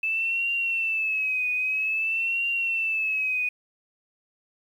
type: tone with vibrato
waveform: sine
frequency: 2623 Hz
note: E7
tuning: 9 cents flat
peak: -23 dBFS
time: 0.03-3.49 s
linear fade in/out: 5 ms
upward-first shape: triangle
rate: 0.51 Hz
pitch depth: 99 cents each way
effects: 9-bit